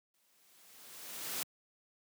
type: noise with exponential growth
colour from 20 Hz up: white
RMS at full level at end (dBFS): -36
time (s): 0.14-1.43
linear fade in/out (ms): 1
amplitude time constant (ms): 280
effects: high-pass 150 Hz 12 dB/octave